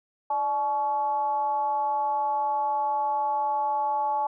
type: tone with frequency modulation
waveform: sine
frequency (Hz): 857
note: A5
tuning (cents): -46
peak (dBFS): -23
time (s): 0.3-4.27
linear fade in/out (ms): 5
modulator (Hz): 262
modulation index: 0.51
effects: none